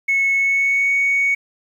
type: tone with pitch glide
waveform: sine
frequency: 2197 to 2230 Hz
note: C#7 to C#7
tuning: -16 to +10 cents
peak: -13 dBFS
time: 0.08-1.35 s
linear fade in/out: 10 ms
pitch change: +26 cents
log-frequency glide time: 0.34-0.92 s
effects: tanh soft clip ceiling -11 dBFS + 8-bit